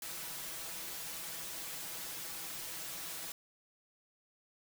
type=noise with comb filter; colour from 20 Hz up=white; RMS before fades=-43 dBFS; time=0.02-3.32 s; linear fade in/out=2 ms; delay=6.1 ms; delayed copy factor=+0.8; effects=none